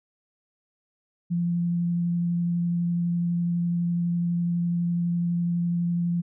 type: tone with vibrato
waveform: sine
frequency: 172.5 Hz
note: F3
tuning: 21 cents flat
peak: -22 dBFS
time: 1.3-6.22 s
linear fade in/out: 20 ms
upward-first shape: triangle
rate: 12 Hz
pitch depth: 11 cents each way
effects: none